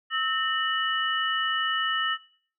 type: tone cluster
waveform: sine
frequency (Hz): 1298 / 1823 / 2950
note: E6 / A#6 / F#7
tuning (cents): -27 / -39 / -6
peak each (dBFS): -28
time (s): 0.1-2.18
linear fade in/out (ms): 50
effects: noise-tail reverb RT60 0.5 s tail -18 dB re dry